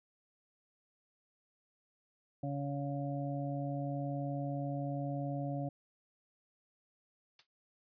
harmonic tone, 140.9 Hz, C#3, 29 cents sharp, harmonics 1 / 2 / 4 / 5, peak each -37 / -40 / -43 / -44 dBFS, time 2.43-5.69 s, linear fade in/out 5 ms
blue noise with exponential decay, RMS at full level -45 dBFS, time 7.39-7.47 s, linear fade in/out 2 ms, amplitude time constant 17 ms
effects resampled to 11025 Hz

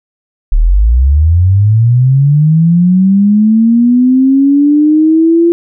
sine linear sweep, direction up, 34.08 to 343.2 Hz, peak -4 dBFS, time 0.52-5.52 s, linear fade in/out 0 ms, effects none

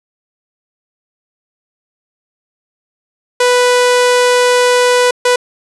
sawtooth tone bursts at uneven times, 493.9 Hz, B4, in tune, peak -4 dBFS, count 2, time 3.4-5.11 / 5.25-5.36 s, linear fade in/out 5 ms, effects resampled to 24000 Hz + 7-bit

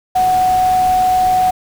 sine tone in noise, 740 Hz, F#5, in tune, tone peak -10 dBFS, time 0.15-1.51 s, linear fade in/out 10 ms, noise pink, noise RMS -28 dBFS, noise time 0.15-1.51 s, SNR +15 dB, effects none

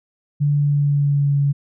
sine tone with pitch glide, 145.3 to 141.57 Hz, D3 to C#3, -18 to +37 cents, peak -14 dBFS, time 0.4-1.53 s, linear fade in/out 20 ms, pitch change -45 cents, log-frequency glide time 0.53-1.39 s, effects none

